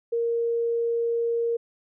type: tone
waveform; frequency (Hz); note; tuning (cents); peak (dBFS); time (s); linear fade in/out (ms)
sine; 466.2; A#4; 0; -22; 0.12-1.57; 10
effects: none